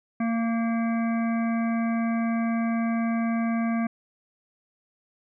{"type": "harmonic tone with a mistuned harmonic", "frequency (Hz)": 229, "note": "A#3", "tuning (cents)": -31, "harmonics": [1, 3, 5, 7, 9, 10], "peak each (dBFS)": [-23, -33, -37, -40, -42, -43], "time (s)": [0.2, 3.87], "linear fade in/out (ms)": 5, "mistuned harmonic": 5, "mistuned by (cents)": 18, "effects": []}